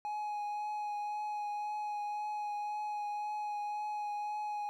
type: tone with vibrato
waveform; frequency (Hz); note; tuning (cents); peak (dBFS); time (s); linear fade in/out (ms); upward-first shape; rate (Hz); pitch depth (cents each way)
triangle; 836; G#5; +11; -33; 0.05-4.69; 0; triangle; 1.9; 16
effects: none